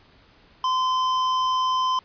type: tone with tanh clipping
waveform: sine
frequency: 1029 Hz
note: C6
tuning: 29 cents flat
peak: -22 dBFS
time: 0.64-1.99 s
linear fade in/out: 2 ms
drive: 16 dB
effects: pink hiss -55 dBFS RMS until 2.04 s + resampled to 11025 Hz